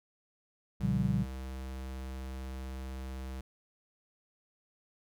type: tone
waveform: square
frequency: 65.41 Hz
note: C2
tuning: in tune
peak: -39 dBFS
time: 0.8-3.41 s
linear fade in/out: 5 ms
type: chord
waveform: sine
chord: G half-diminished seventh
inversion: first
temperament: just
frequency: 117.6 / 141.12 / 176.4 / 196 Hz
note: Bb2 / Db3 / F3 / G3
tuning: +16 / +31 / +18 / 0 cents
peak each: -33 dBFS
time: 0.8-1.26 s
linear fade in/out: 50 ms
effects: none